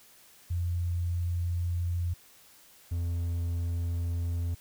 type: tone pair in turn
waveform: sine / triangle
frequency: 87 / 85.55 Hz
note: F2 / F2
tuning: -6 / -35 cents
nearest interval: unison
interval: 29 cents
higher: first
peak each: -27 / -26 dBFS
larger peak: second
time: 0.5-2.14 / 2.91-4.55 s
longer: neither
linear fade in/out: 10 ms
effects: white hiss -57 dBFS RMS until 4.6 s